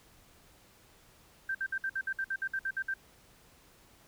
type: tone bursts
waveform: sine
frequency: 1568 Hz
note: G6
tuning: in tune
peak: -30 dBFS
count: 13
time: 1.49-2.94 s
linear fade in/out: 5 ms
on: 58 ms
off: 58 ms
effects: pink hiss -61 dBFS RMS until 4.07 s